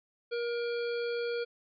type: harmonic tone with a mistuned harmonic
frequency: 473.6 Hz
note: A#4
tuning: 27 cents sharp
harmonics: 1 / 3 / 5 / 7 / 9 / 10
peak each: -31 / -41 / -45 / -48 / -50 / -51 dBFS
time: 0.31-1.45 s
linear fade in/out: 20 ms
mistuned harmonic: 10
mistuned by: -48 cents
effects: none